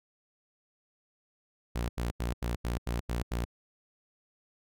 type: tone bursts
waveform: sawtooth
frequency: 59 Hz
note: A#1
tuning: 22 cents sharp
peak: -26 dBFS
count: 8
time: 1.75-3.451 s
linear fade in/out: 10 ms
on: 140 ms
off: 83 ms
effects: none